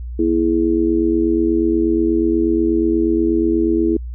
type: tone with amplitude modulation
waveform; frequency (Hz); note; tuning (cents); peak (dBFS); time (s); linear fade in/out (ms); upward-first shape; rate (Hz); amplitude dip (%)
sine; 329.6; E4; 0; -9; 0.19-3.97; 5; sine; 88.3; 95
effects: added 60 Hz sine -25 dBFS peak until 4.14 s